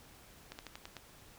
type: slowing click train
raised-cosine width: 0.2 ms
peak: -27 dBFS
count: 6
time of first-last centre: 0.52-0.967 s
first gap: 69 ms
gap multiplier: 1.13
effects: pink hiss -58 dBFS RMS until 1.38 s